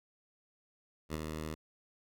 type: tone with ADSR envelope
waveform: 10% pulse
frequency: 78 Hz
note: D#2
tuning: 5 cents sharp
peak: -25 dBFS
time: 1.09-1.55 s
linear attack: 54 ms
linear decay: 23 ms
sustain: -5 dB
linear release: 14 ms
effects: none